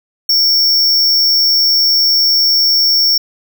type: tone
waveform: square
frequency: 5470 Hz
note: F8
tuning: 37 cents flat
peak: -9 dBFS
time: 0.29-3.18 s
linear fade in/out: 5 ms
effects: none